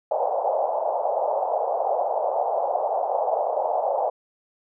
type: band-pass noise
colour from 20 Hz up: pink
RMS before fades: -24 dBFS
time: 0.11-4.1 s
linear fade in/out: 5 ms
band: 540 to 840 Hz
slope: 48 dB/octave
effects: none